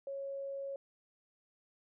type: tone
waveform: sine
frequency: 551 Hz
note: C#5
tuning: 11 cents flat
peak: -38 dBFS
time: 0.07-0.76 s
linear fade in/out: 2 ms
effects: none